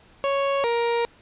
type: tone pair in turn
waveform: 30% pulse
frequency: 554.4 / 469.5 Hz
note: C#5 / A#4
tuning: 0 / +12 cents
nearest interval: minor third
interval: 288 cents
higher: first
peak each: -18 dBFS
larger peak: neither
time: 0.24-0.64 / 0.64-1.05 s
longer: second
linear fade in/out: 0 ms
effects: pink hiss -54 dBFS RMS until 1.21 s + resampled to 8000 Hz